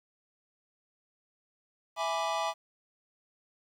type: chord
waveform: square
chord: E dominant seventh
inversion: none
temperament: equal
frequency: 659.3 / 830.6 / 987.8 / 1174.7 Hz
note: E5 / G#5 / B5 / D6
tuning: 0 / 0 / 0 / 0 cents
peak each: -35 / -35 / -37 / -36 dBFS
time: 1.96-2.54 s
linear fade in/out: 50 ms
effects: low-pass 6000 Hz 12 dB/octave + 10-bit